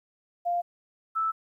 sine tone pair in turn, 698.5 / 1315.7 Hz, F5 / E6, 0 / -4 cents, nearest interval major seventh, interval 1096 cents, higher second, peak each -24 dBFS, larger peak neither, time 0.45-0.62 / 1.15-1.32 s, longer neither, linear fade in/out 20 ms, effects 11-bit

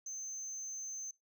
sine tone, 6240 Hz, G8, 9 cents flat, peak -39 dBFS, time 0.06-1.11 s, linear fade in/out 5 ms, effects noise-tail reverb RT60 0.2 s tail -24 dB re dry + tanh soft clip ceiling -38 dBFS

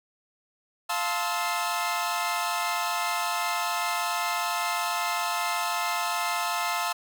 sawtooth chord, F major seventh, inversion none, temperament equal with one note detuned, 698.5 / 880 / 1046.5 / 1297.4 Hz, F5 / A5 / C6 / E6, 0 / 0 / 0 / -28 cents, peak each -28 dBFS, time 0.89-6.93 s, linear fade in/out 10 ms, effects none

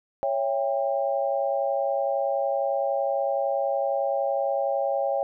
sine chord, C# diminished, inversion none, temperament just, 554.4 / 665.2 / 798.3 Hz, C#5 / E5 / G5, 0 / +16 / +31 cents, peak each -25 / -29 / -28 dBFS, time 0.23-5.23 s, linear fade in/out 0 ms, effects none

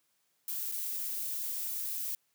violet noise with dropouts, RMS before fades -36 dBFS, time 0.48-2.15 s, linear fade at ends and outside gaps 2 ms, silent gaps 0.716-0.721 s, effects white hiss -75 dBFS RMS until 2.34 s + high-pass 100 Hz 12 dB/octave

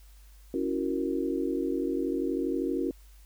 sine chord, F# dominant seventh, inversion second, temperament equal, 277.2 / 329.6 / 370 / 466.2 Hz, C#4 / E4 / F#4 / A#4, 0 / 0 / 0 / 0 cents, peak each -31 / -32 / -32 / -35 dBFS, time 0.54-2.91 s, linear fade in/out 2 ms, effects added 50 Hz sine -50 dBFS peak until 3.25 s + white hiss -62 dBFS RMS until 3.25 s

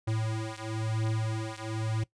square beating tone pair, 110 / 111 Hz, A2 / A2, 0 / +16 cents, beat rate 1 Hz, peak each -33 / -34 dBFS, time 0.07-2.04 s, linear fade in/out 10 ms, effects noise-tail reverb RT60 0.1 s tail -19 dB re dry + resampled to 22050 Hz

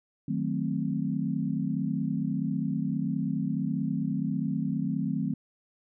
sine chord, D# diminished seventh, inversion none, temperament equal, 155.56 / 185 / 220 / 261.6 Hz, D#3 / F#3 / A3 / C4, 0 / 0 / 0 / 0 cents, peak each -32 dBFS, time 0.28-5.34 s, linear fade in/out 5 ms, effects none

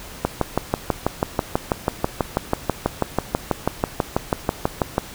click train, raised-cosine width 1 ms, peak -3 dBFS, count 30, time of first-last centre 0.25-4.981 s, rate 6.13 Hz, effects pink hiss -38 dBFS RMS until 5.14 s

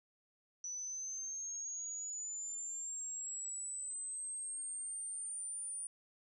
sine linear sweep, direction up, 5920 to 9397 Hz, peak -40 dBFS, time 0.64-5.87 s, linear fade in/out 2 ms, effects none

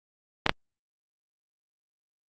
clicks, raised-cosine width 0.3 ms, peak -3 dBFS, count 2, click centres 0.464 / 0.494 s, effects Opus 32 kbps

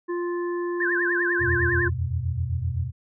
harmonic tone, 349.2 Hz, F4, in tune, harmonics 1 / 3 / 5, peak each -25 / -35 / -39 dBFS, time 0.08-1.9 s, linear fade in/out 20 ms
sine tone with vibrato, 1661.2 Hz, G#6, in tune, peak -22 dBFS, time 0.8-1.88 s, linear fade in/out 5 ms, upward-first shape triangle, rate 10 Hz, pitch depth 200 cents each way
sine chord, E suspended second, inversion none, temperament equal with one note detuned, 82.41 / 90.23 / 123.47 Hz, E2 / F#2 / B2, 0 / -43 / 0 cents, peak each -28 dBFS, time 1.39-2.92 s, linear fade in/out 50 ms
effects none

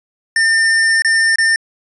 square tone with dropouts, 1804 Hz, A6, 43 cents sharp, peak -11 dBFS, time 0.36-1.56 s, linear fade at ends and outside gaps 2 ms, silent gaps 1.021-1.047 / 1.358-1.384 s, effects resampled to 24000 Hz

